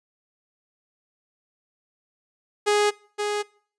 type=tone with echo; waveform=sawtooth; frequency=415.3 Hz; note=G#4; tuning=in tune; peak=-14 dBFS; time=2.66-2.91 s; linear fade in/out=20 ms; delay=520 ms; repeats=1; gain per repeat=-6 dB; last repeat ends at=3.43 s; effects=noise-tail reverb RT60 0.5 s tail -23 dB re dry + resampled to 22050 Hz